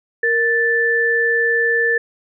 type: tone pair together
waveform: sine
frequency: 466.2 / 1760 Hz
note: A#4 / A6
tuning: 0 / 0 cents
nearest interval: octave + major seventh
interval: 2300 cents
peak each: -19 / -15 dBFS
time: 0.23-1.98 s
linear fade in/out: 5 ms
effects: none